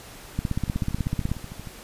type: two click trains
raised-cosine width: 5 ms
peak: -12 / -24 dBFS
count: 16 / 14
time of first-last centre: 0.39-1.316 / 0.68-1.672 s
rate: 16.2 / 13.1 Hz
effects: pink hiss -44 dBFS RMS until 1.83 s + resampled to 32000 Hz